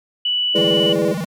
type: tone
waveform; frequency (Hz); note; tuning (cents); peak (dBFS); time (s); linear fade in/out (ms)
sine; 2960; F#7; 0; -16; 0.25-0.93; 5
type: chord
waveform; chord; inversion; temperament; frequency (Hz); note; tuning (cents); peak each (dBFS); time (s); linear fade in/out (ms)
sine; E dominant seventh; none; equal; 329.6 / 415.3 / 493.9 / 587.3; E4 / G#4 / B4 / D5; 0 / 0 / 0 / 0; -21; 0.54-1.14; 20
type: tone with vibrato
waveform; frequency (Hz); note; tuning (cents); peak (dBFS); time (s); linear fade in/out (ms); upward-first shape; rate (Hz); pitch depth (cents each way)
square; 182.4; F#3; -24; -22; 0.55-1.25; 10; square; 16; 220
effects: MP3 96 kbps